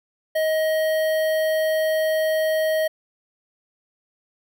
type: tone with notch filter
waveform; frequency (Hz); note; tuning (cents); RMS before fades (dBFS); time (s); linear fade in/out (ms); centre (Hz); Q
square; 630; D#5; +21; -21; 0.35-2.88; 10; 6800; 0.7
effects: none